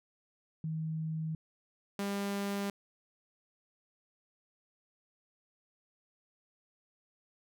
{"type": "tone pair in turn", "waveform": ["sine", "sawtooth"], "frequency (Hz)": [158.8, 200.1], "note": ["D#3", "G3"], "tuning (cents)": [36, 36], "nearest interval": "major third", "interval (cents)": 400, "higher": "second", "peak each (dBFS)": [-33, -29], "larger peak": "second", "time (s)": [[0.64, 1.35], [1.99, 2.7]], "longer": "neither", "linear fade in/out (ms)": 2, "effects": []}